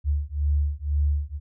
sine beating tone pair, 72 / 74 Hz, D2 / D2, -34 / +14 cents, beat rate 2 Hz, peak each -24 dBFS, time 0.04-1.4 s, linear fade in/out 50 ms, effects none

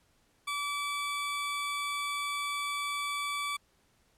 20% pulse tone, 1153 Hz, D6, 32 cents flat, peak -27 dBFS, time 0.47-3.57 s, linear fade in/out 10 ms, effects pink hiss -69 dBFS RMS until 4.17 s + low-pass 12000 Hz 12 dB/octave

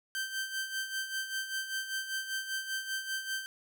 sawtooth tone with tremolo, 1558 Hz, G6, 11 cents flat, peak -28 dBFS, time 0.15-3.46 s, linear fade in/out 0 ms, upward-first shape sine, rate 5.1 Hz, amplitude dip 65%, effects none

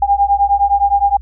sine beating tone pair, 799 / 808.7 Hz, G5 / G#5, +33 / -46 cents, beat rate 9.7 Hz, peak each -13 dBFS, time 0.02-1.17 s, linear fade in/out 5 ms, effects added 60 Hz sine -29 dBFS peak until 1.21 s

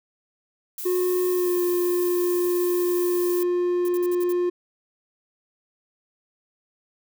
violet noise, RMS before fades -33 dBFS, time 0.78-3.43 s, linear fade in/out 2 ms
triangle tone with pitch glide, 363 to 354.7 Hz, F#4 to F4, -33 to +27 cents, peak -18 dBFS, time 0.85-4.5 s, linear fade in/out 10 ms, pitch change -40 cents, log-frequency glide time 1.27-1.61 s
violet noise bursts, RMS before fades -38 dBFS, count 6, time 3.85-4.325 s, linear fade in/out 2 ms, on 35 ms, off 53 ms
effects none

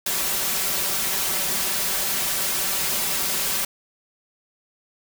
white noise with comb filter, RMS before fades -24 dBFS, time 0.06-3.65 s, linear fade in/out 5 ms, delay 5.2 ms, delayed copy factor +0.6, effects none

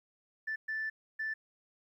sine tone bursts at uneven times, 1760 Hz, A6, in tune, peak -32 dBFS, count 3, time 0.47-0.56 / 0.68-0.9 / 1.19-1.34 s, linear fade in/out 10 ms, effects tanh soft clip ceiling -29 dBFS + 12-bit

